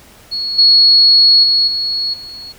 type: tone with level steps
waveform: sine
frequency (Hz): 4345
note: C#8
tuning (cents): -35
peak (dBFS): -17 / -5 / -9 / -15 / -28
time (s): 0.31-2.53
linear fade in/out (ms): 20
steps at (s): 0.58 / 1.43 / 1.67 / 2.13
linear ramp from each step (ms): 10
effects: pink hiss -43 dBFS RMS until 2.58 s